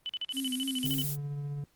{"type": "tone bursts", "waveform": "sine", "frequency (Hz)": 3000, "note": "F#7", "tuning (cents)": 23, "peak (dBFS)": -31, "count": 13, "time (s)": [0.06, 1.017], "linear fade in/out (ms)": 0, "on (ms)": 33, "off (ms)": 44}
{"type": "noise", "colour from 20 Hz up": "violet", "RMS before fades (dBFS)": -35, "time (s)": [0.3, 1.17], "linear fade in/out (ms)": 50}
{"type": "tone with vibrato", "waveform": "sine", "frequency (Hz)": 261.6, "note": "C4", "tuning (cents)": 0, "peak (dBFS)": -32, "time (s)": [0.33, 1.05], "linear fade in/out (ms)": 50, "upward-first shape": "sine", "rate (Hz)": 3.7, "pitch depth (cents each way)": 55}
{"type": "tone with tremolo", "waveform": "triangle", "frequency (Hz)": 143.7, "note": "D3", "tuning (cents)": -37, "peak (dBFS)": -30, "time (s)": [0.84, 1.64], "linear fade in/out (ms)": 2, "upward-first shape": "triangle", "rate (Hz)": 15, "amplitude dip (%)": 30}
{"effects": ["pink hiss -69 dBFS RMS until 1.75 s", "Opus 32 kbps"]}